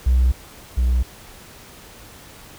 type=tone pair in turn; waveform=triangle; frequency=63 / 61.7 Hz; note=B1 / B1; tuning=+35 / -1 cents; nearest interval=unison; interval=36 cents; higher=first; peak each=-9 / -12 dBFS; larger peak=first; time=0.06-0.32 / 0.77-1.03 s; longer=neither; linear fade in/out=10 ms; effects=tanh soft clip ceiling -9 dBFS + pink hiss -43 dBFS RMS until 2.58 s